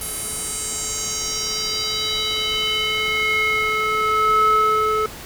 square tone with band-pass filter sweep, 432 Hz, A4, 32 cents flat, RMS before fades -21 dBFS, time 0.01-5.06 s, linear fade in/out 2 ms, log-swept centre 11000 to 970 Hz, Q 3.7, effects pink hiss -36 dBFS RMS until 5.25 s

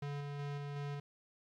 square tone with tremolo, 143.4 Hz, D3, 41 cents flat, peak -39 dBFS, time 0.02-1 s, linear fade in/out 5 ms, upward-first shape square, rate 2.7 Hz, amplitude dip 25%, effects low-pass 4000 Hz 12 dB/octave + 12-bit

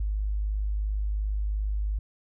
sine tone, 51.4 Hz, G#1, 17 cents flat, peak -25 dBFS, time 0-1.99 s, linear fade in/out 5 ms, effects none

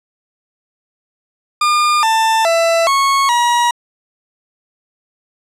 40% pulse tone with pitch steps, 1208 / 890 / 666 / 1100 / 957 Hz, D6 / A5 / E5 / C#6 / A#5, +48 / +20 / +18 / -14 / +45 cents, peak -10 dBFS, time 1.61-3.71 s, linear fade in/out 5 ms, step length 420 ms, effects low-pass 9000 Hz 12 dB/octave

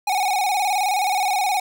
square tone with vibrato, 784 Hz, G5, in tune, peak -19 dBFS, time 0.07-1.6 s, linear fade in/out 5 ms, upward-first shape square, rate 19 Hz, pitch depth 88 cents each way, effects none

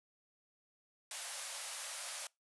white band-pass noise, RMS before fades -45 dBFS, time 1.11-2.27 s, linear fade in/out 2 ms, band 520 to 11000 Hz, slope 96 dB/octave, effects noise-tail reverb RT60 0.2 s tail -24 dB re dry

